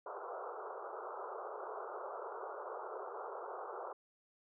pink band-pass noise, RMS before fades -45 dBFS, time 0.06-3.93 s, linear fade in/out 5 ms, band 380 to 1400 Hz, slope 96 dB/octave, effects none

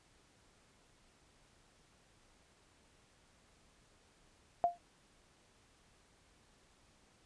sine tone with exponential decay, 697 Hz, F5, 4 cents flat, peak -23 dBFS, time 4.64-4.78 s, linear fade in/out 0 ms, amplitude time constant 30 ms, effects pink hiss -68 dBFS RMS until 7.25 s + resampled to 22050 Hz

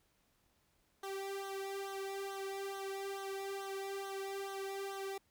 sawtooth tone with flanger, 391.5 Hz, G4, 2 cents flat, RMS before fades -42 dBFS, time 1.03-5.18 s, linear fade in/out 5 ms, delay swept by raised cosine 0.4 to 1.9 ms, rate 2.3 Hz, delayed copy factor -0.95, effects pink hiss -75 dBFS RMS until 5.3 s

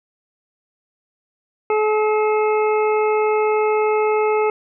harmonic tone with a mistuned harmonic, 428.3 Hz, A4, 47 cents flat, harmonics 1 / 2 / 3 / 5 / 6, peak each -16 / -22 / -26 / -30 / -32 dBFS, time 1.7-4.5 s, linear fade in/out 2 ms, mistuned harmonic 6, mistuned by +18 cents, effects none

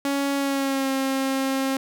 sawtooth tone with pitch glide, 279 to 268.1 Hz, C#4 to C4, +11 to +42 cents, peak -18 dBFS, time 0.05-1.77 s, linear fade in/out 2 ms, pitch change -69 cents, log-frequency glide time 0.36-0.9 s, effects none

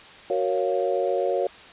sine chord, Gb major seventh, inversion none, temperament equal with one note detuned, 371.7 / 466.2 / 554.4 / 698.5 Hz, Gb4 / Bb4 / Db5 / F5, +8 / 0 / 0 / 0 cents, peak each -27 / -27 / -25 / -29 dBFS, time 0.3-1.47 s, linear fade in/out 2 ms, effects white hiss -45 dBFS RMS until 1.72 s + resampled to 8000 Hz

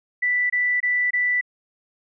sine tone bursts, 1975.5 Hz, B6, in tune, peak -18 dBFS, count 4, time 0.22-1.412 s, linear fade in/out 10 ms, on 280 ms, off 24 ms, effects none

